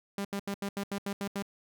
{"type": "tone bursts", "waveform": "sawtooth", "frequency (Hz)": 199.5, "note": "G3", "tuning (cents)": 31, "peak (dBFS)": -28, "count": 9, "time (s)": [0.18, 1.424], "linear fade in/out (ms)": 2, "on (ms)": 68, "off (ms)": 79, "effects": []}